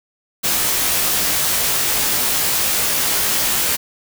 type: noise with comb filter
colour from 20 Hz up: white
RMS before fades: -18 dBFS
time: 0.43-3.77 s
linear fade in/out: 20 ms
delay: 18 ms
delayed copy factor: -0.8
effects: none